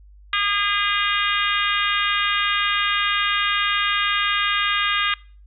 harmonic tone, 407.3 Hz, G#4, 34 cents flat, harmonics 3 / 4 / 5 / 6 / 7 / 8 / 9, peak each -24 / -25 / -26 / -27 / -27 / -28 / -29 dBFS, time 0.33-5.14 s, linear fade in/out 2 ms, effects noise-tail reverb RT60 0.4 s tail -22 dB re dry + added 50 Hz sine -44 dBFS peak until 5.46 s

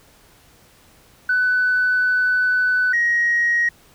sine tone pair in turn, 1498 / 1887.4 Hz, F#6 / A#6, +21 / +21 cents, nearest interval major third, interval 400 cents, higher second, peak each -14 dBFS, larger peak neither, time 1.29-2.93 / 2.93-3.69 s, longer first, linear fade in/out 5 ms, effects tanh soft clip ceiling -11 dBFS + pink hiss -52 dBFS RMS until 3.94 s

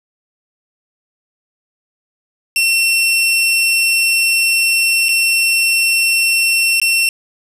sawtooth tone with dropouts, 2710 Hz, E7, 47 cents sharp, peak -8 dBFS, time 2.56-7.09 s, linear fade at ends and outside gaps 1 ms, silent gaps 5.085-5.09 / 6.8-6.816 s, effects resampled to 32000 Hz + 7-bit

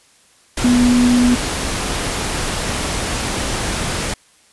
sine tone in noise, 245 Hz, B3, 14 cents flat, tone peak -10 dBFS, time 0.64-1.35 s, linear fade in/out 5 ms, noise pink, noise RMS -21 dBFS, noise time 0.57-4.14 s, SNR +8 dB, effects white hiss -52 dBFS RMS until 4.52 s + resampled to 24000 Hz

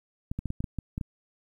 clicks, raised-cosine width 5 ms, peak -19 dBFS, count 9, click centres 0.315 / 0.39 / 0.457 / 0.504 / 0.605 / 0.642 / 0.787 / 0.979 / 1.012 s, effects 10-bit

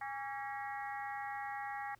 harmonic tone with a mistuned harmonic, 272.8 Hz, C#4, 28 cents flat, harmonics 3 / 4 / 5 / 6 / 7 / 8, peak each -41 / -49 / -52 / -50 / -46 / -54 dBFS, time 0.01-1.95 s, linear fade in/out 5 ms, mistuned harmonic 4, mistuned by +76 cents, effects added 116 Hz sine -69 dBFS peak until 1.99 s + pink hiss -70 dBFS RMS until 1.99 s

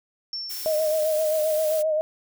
sine tone with exponential decay, 5420 Hz, E8, 47 cents sharp, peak -27 dBFS, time 0.33-1.53 s, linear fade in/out 1 ms, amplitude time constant 260 ms
blue noise, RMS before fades -34 dBFS, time 0.49-1.83 s, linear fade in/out 20 ms
sine tone with vibrato, 622.3 Hz, D#5, in tune, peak -20 dBFS, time 0.66-2.01 s, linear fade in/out 0 ms, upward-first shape sine, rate 7.6 Hz, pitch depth 43 cents each way
effects none

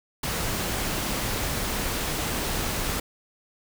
pink noise, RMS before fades -28 dBFS, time 0.23-3 s, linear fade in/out 5 ms, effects none

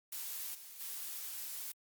blue noise with level steps, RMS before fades -42 / -51 / -43 dBFS, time 0.12-1.72 s, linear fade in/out 5 ms, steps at 0.54 / 0.8 s, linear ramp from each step 10 ms, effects Opus 48 kbps

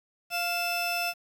30% pulse tone pair together, 698.5 / 2637 Hz, F5 / E7, 0 / 0 cents, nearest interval octave + major seventh, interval 2300 cents, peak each -28 / -27 dBFS, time 0.3-1.14 s, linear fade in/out 50 ms, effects 9-bit

